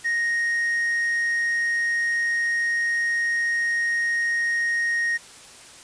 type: tone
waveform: triangle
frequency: 1867 Hz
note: A#6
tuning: 2 cents sharp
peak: -19 dBFS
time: 0.04-5.18 s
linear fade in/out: 20 ms
effects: white hiss -45 dBFS RMS until 5.83 s + resampled to 22050 Hz